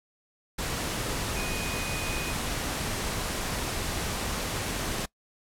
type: tone in noise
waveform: sine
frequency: 2489 Hz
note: D#7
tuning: in tune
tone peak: -37 dBFS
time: 1.36-2.33 s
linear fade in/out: 10 ms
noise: pink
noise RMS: -31 dBFS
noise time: 0.58-5.06 s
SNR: -9 dB
effects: noise-tail reverb RT60 0.1 s tail -22 dB re dry + low-pass 12000 Hz 12 dB/octave